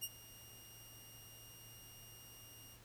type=tone with ADSR envelope; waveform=10% pulse; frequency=2836 Hz; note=F7; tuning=26 cents sharp; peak=-29 dBFS; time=0.01-2.8 s; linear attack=29 ms; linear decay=42 ms; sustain=-19 dB; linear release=79 ms; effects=added 114 Hz sine -63 dBFS peak until 2.84 s + pink hiss -63 dBFS RMS until 2.84 s